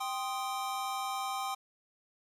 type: chord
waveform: square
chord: C minor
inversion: second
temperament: equal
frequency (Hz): 784 / 1046.5 / 1244.5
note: G5 / C6 / Eb6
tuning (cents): 0 / 0 / 0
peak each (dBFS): -37 / -40 / -40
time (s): 0-1.55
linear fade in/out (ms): 10
effects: resampled to 32000 Hz + 10-bit